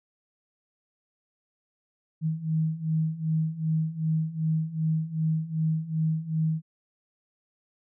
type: beating tone pair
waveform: sine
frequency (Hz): 157.3 / 159.9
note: D#3 / D#3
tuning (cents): +19 / +48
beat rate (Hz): 2.6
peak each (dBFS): -29 / -26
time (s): 2.21-6.62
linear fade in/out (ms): 50
effects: none